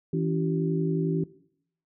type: tone cluster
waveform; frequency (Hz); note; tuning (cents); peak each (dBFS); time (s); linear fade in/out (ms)
sine; 162.3 / 281.9 / 332.9 / 384; E3 / C#4 / E4 / G4; -27 / +29 / +17 / -36; -26 / -31 / -35 / -30; 0.13-1.24; 5
effects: noise-tail reverb RT60 0.7 s tail -19 dB re dry